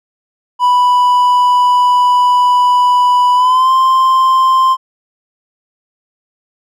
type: tone with pitch glide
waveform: triangle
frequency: 987.8 to 1046.5 Hz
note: B5 to C6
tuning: 0 to 0 cents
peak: -5 dBFS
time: 0.59-4.77 s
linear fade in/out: 50 ms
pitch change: +100 cents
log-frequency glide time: 3.34-3.71 s
effects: none